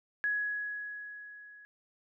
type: tone with level ramp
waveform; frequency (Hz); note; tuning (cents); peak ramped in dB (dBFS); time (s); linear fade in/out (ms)
sine; 1676; G#6; +15; -27 to -51; 0.24-1.65; 0
effects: none